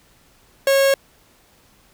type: tone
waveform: 45% pulse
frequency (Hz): 547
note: C#5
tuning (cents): -23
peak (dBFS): -13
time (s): 0.67-0.94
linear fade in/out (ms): 2
effects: pink hiss -55 dBFS RMS until 1.93 s